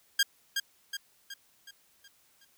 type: tone with echo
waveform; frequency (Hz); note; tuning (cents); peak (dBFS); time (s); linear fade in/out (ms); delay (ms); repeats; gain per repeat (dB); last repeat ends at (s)
15% pulse; 1612; G6; +48; -15; 0.19-0.23; 5; 370; 6; -6; 2.45
effects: white hiss -66 dBFS RMS until 2.57 s

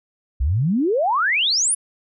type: exponential sweep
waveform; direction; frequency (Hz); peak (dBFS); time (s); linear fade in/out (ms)
sine; up; 58.27 to 10548; -16; 0.4-1.75; 10
effects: none

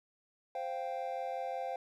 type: chord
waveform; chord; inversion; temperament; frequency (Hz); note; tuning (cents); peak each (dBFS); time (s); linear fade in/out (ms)
triangle; C suspended fourth; none; equal; 523.3 / 698.5 / 784; C5 / F5 / G5; 0 / 0 / 0; -38 / -38 / -38; 0.55-1.76; 2
effects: none

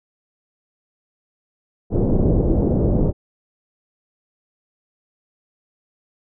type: low-pass noise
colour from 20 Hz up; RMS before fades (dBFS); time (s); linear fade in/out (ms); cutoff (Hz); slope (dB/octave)
pink; -17; 1.9-3.13; 50; 520; 24
effects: none

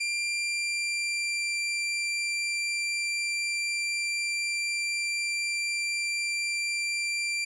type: tone with pitch glide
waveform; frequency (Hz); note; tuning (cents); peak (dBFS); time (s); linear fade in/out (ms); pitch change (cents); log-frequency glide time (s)
sawtooth; 2377 to 2362; D7 to D7; +20 to +9; -24; 0-7.45; 10; -11; 0.32-1.53
effects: resampled to 22050 Hz

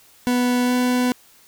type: tone with pitch glide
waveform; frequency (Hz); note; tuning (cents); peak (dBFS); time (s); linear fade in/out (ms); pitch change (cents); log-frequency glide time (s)
40% pulse; 246.9 to 248.8; B3 to B3; 0 to +13; -16; 0.27-1.12; 0; +13; 0.64-0.73
effects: white hiss -52 dBFS RMS until 1.47 s

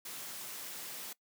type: high-pass noise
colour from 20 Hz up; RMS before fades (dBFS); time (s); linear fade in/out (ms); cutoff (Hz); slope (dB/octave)
white; -44; 0.05-1.13; 5; 130; 48
effects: noise-tail reverb RT60 0.1 s tail -21 dB re dry

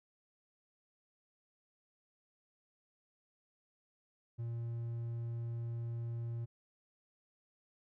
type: tone with hard clipping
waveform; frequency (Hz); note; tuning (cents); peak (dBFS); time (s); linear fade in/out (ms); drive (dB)
triangle; 116.9; A#2; +5; -38; 4.38-6.46; 20; 6
effects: none

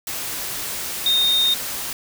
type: tone in noise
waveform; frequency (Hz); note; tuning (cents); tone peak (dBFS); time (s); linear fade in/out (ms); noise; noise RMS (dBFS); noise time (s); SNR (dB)
sine; 3682; A#7; -22; -15; 1.06-1.54; 2; white; -28; 0.07-1.93; +10
effects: none

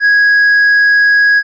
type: tone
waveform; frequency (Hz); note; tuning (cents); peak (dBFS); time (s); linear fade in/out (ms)
triangle; 1658; G#6; -3; -4; 0-1.43; 50
effects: resampled to 16000 Hz

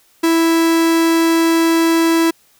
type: tone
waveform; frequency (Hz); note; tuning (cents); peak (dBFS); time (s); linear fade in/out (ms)
45% pulse; 329.6; E4; 0; -11; 0.23-2.31; 10
effects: white hiss -54 dBFS RMS until 2.59 s

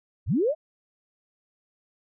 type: linear sweep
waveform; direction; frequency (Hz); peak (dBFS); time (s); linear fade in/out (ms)
sine; up; 51.9 to 659.3; -20; 0.26-0.55; 50
effects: none

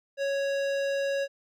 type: tone with hard clipping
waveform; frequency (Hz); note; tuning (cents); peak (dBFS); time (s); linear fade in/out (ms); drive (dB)
sine; 554.4; C#5; 0; -28; 0.17-1.28; 50; 16
effects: none

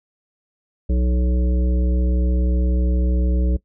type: harmonic tone with a mistuned harmonic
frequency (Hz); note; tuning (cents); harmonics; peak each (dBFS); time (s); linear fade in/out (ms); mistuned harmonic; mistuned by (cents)
61.74; B1; 0; 1 / 3 / 5 / 7 / 9; -16 / -26 / -30 / -33 / -35; 0.89-3.57; 10; 5; +35
effects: noise-tail reverb RT60 0.1 s tail -19 dB re dry

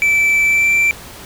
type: tone with pitch glide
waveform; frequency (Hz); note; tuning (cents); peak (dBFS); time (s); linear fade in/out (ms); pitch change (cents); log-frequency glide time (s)
triangle; 2322 to 2344; D7 to D7; -20 to -4; -9; 0.02-0.91; 0; +16; 0.46-0.69
effects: pink hiss -35 dBFS RMS until 1.25 s

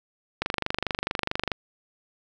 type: click train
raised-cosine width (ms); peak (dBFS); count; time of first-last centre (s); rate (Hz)
0.3; -9; 28; 0.42-1.518; 24.6
effects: none

